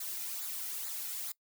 blue noise with flanger, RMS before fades -39 dBFS, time 0-1.32 s, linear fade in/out 5 ms, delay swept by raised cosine 0.34 to 1.84 ms, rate 2.3 Hz, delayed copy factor -0.55, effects noise-tail reverb RT60 0.1 s tail -22 dB re dry

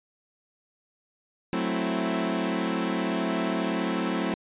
sawtooth chord, F# half-diminished seventh, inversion none, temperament equal, 185 / 220 / 261.6 / 329.6 Hz, F#3 / A3 / C4 / E4, 0 / 0 / 0 / 0 cents, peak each -27 dBFS, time 1.53-4.34 s, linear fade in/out 0 ms, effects resampled to 8000 Hz

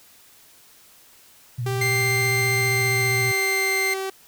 sine tone with vibrato, 121.2 Hz, B2, 32 cents flat, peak -24 dBFS, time 1.58-3.32 s, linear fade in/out 10 ms, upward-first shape square, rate 15 Hz, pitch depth 57 cents each way
sawtooth tone with pitch glide, 392 to 384.4 Hz, G4 to G4, 0 to -34 cents, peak -22 dBFS, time 1.66-4.1 s, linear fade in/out 5 ms, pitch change -34 cents, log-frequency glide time 2.59-3.98 s
40% pulse tone, 2093 Hz, C7, in tune, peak -20 dBFS, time 1.81-3.94 s, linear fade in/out 5 ms
effects white hiss -52 dBFS RMS until 4.27 s

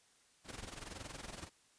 pink noise with amplitude modulation, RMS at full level -45 dBFS, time 0.44-1.5 s, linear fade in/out 50 ms, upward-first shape sine, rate 21.4 Hz, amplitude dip 75%, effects white hiss -69 dBFS RMS until 1.78 s + resampled to 22050 Hz

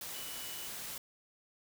sine tone in noise, 2960 Hz, F#7, in tune, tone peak -49 dBFS, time 0.14-0.67 s, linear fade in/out 2 ms, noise white, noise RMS -43 dBFS, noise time 0.01-0.98 s, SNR -9 dB, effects none

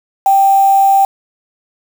sine tone with quantisation, 784 Hz, G5, in tune, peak -6 dBFS, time 0.26-1.05 s, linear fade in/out 2 ms, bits 4, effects none

